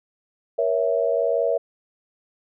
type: chord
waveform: sine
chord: A# diminished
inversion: none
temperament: equal with one note detuned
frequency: 473.2 / 554.4 / 659.3 Hz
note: A#4 / C#5 / E5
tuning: +26 / 0 / 0 cents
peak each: -23 dBFS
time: 0.58-1.58 s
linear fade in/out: 10 ms
effects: none